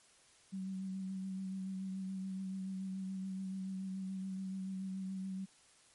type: tone with vibrato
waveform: sine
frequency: 190 Hz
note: F#3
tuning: 46 cents sharp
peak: -38 dBFS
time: 0.52-5.46 s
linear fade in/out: 20 ms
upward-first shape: sine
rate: 7 Hz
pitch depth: 21 cents each way
effects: white hiss -65 dBFS RMS until 5.94 s + MP3 48 kbps